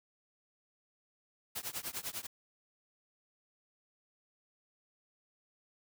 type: noise with tremolo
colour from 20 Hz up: white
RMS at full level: -37 dBFS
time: 1.55-2.27 s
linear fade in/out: 10 ms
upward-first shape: triangle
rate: 10 Hz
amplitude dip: 100%
effects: none